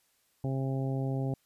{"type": "harmonic tone", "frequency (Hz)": 133.9, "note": "C3", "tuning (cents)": 40, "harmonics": [1, 2, 3, 4, 5, 6], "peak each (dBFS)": [-30, -36, -40, -42, -44, -46], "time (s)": [0.44, 1.34], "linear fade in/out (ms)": 2, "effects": ["white hiss -71 dBFS RMS until 1.45 s", "resampled to 32000 Hz"]}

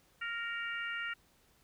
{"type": "harmonic tone with a mistuned harmonic", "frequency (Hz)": 466.2, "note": "A#4", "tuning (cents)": 0, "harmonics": [3, 4, 5, 6], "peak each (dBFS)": [-39, -40, -45, -44], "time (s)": [0.21, 1.14], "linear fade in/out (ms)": 10, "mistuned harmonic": 5, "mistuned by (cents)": -21, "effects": ["pink hiss -68 dBFS RMS until 1.63 s"]}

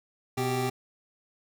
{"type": "tone pair together", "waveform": "25% pulse", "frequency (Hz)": [124.98, 392], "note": ["B2", "G4"], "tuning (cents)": [21, 0], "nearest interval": "octave + minor sixth", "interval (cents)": 1979, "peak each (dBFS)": [-26, -25], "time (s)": [0.37, 0.7], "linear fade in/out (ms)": 10, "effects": []}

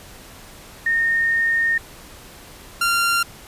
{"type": "tone pair in turn", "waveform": ["sine", "sawtooth"], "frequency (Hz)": [1836, 1384.6], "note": ["A#6", "F6"], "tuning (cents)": [-27, -15], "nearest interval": "perfect fourth", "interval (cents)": 488, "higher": "first", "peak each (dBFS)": [-16, -13], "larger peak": "second", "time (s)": [[0.86, 1.78], [2.81, 3.23]], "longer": "first", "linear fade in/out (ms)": 5, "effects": ["pink hiss -42 dBFS RMS until 3.47 s", "resampled to 32000 Hz"]}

